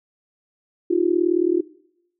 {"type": "tone with amplitude modulation", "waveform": "sine", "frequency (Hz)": 349.2, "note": "F4", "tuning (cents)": 0, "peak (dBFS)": -12, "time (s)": [0.9, 1.61], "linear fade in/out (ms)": 10, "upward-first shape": "sine", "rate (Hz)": 38.8, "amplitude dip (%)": 90, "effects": ["noise-tail reverb RT60 0.8 s tail -19 dB re dry"]}